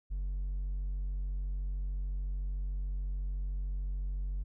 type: tone with hard clipping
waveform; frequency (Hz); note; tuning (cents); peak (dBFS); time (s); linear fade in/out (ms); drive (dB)
sine; 46.85; F#1; +22; -33; 0.1-4.44; 20; 2
effects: none